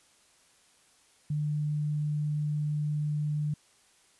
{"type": "tone", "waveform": "sine", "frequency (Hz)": 149.5, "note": "D3", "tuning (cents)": 31, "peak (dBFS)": -27, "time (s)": [1.3, 3.54], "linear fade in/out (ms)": 5, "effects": ["white hiss -63 dBFS RMS until 4.19 s", "resampled to 24000 Hz"]}